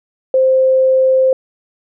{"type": "tone", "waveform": "sine", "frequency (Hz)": 523, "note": "C5", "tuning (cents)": -1, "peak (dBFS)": -8, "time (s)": [0.34, 1.33], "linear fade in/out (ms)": 2, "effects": []}